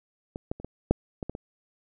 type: clicks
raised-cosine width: 2 ms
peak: -21 / -16 / -28 / -22 / -6 / -19 / -19 / -22 dBFS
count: 8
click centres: 0.359 / 0.515 / 0.6 / 0.646 / 0.91 / 1.228 / 1.296 / 1.351 s
effects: none